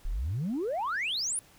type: exponential sweep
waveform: sine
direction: up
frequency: 30.87 to 10550 Hz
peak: -27 dBFS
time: 0.05-1.39 s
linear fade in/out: 0 ms
effects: tanh soft clip ceiling -26 dBFS + pink hiss -58 dBFS RMS until 1.58 s